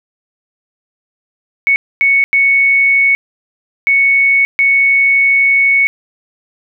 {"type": "tone bursts at uneven times", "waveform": "sine", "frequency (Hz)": 2217, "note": "C#7", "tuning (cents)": 0, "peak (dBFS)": -7, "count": 5, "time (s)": [[1.67, 1.76], [2.01, 2.24], [2.33, 3.15], [3.87, 4.45], [4.59, 5.87]], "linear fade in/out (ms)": 0, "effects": []}